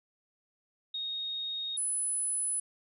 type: tone pair in turn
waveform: sine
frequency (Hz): 3729 / 10071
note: A#7 / D#9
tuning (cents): 0 / +20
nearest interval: octave + perfect fourth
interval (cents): 1720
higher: second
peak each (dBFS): -33 / -29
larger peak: second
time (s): 0.94-1.77 / 1.77-2.6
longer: neither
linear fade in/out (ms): 5
effects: none